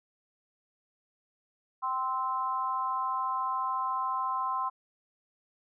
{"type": "tone with amplitude modulation", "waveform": "sine", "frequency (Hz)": 1042, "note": "C6", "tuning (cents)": -7, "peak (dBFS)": -24, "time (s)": [1.82, 4.7], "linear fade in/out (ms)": 20, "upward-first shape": "sine", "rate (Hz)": 266, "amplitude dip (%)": 90, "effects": []}